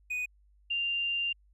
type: tone pair in turn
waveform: triangle / sine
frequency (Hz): 2484 / 2788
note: D#7 / F7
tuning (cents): -3 / -4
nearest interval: major second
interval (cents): 199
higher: second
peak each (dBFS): -29 / -28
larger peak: second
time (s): 0.1-0.26 / 0.7-1.33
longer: second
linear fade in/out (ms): 10
effects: added 50 Hz sine -60 dBFS peak until 1.53 s